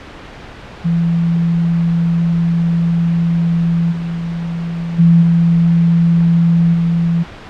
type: tone with level steps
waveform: sine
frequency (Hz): 168.4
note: E3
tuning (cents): +37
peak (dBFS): -11 / -18 / -5 / -8 / -11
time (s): 0.84-7.24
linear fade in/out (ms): 20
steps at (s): 3.91 / 4.98 / 5.21 / 6.73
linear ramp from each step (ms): 20
effects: pink hiss -33 dBFS RMS until 7.49 s + low-pass 3000 Hz 12 dB/octave